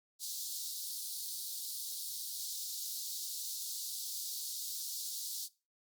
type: high-pass noise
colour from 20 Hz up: pink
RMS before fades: -41 dBFS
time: 0.19-5.49 s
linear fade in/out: 50 ms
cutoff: 3900 Hz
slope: 48 dB/octave
effects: noise-tail reverb RT60 0.3 s tail -20 dB re dry + Opus 48 kbps